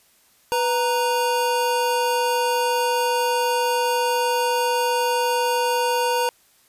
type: tone pair together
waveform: square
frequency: 493.9 / 932.3 Hz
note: B4 / A#5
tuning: 0 / 0 cents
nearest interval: major seventh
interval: 1100 cents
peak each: -23 / -22 dBFS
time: 0.52-6.29 s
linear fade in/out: 0 ms
effects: white hiss -58 dBFS RMS until 6.68 s + resampled to 32000 Hz